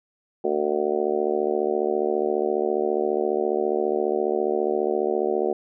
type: harmonic tone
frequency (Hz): 74.7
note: D2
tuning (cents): +30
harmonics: 3 / 4 / 5 / 6 / 7 / 8 / 9 / 10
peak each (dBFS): -34 / -35 / -24 / -26 / -35 / -30 / -32 / -32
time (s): 0.44-5.53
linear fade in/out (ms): 5
effects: none